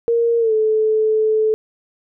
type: tone with pitch glide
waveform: sine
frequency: 466.2 to 435 Hz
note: A#4 to A4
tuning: 0 to -20 cents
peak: -13 dBFS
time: 0.08-1.54 s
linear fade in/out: 0 ms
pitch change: -120 cents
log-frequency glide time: 0.39-0.53 s
effects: none